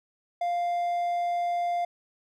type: tone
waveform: triangle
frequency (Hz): 698.5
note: F5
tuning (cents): 0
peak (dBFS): -23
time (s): 0.41-1.85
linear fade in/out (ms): 5
effects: none